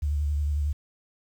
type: tone with vibrato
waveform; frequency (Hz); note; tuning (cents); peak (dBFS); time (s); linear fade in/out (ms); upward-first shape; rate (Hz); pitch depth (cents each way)
sine; 73.42; D2; 0; -23; 0.02-0.73; 10; triangle; 11; 57
effects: 9-bit